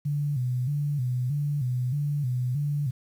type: tone with vibrato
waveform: sine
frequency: 135 Hz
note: C#3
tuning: 45 cents flat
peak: -24 dBFS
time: 0.05-2.91 s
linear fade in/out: 10 ms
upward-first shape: square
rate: 1.6 Hz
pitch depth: 130 cents each way
effects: 9-bit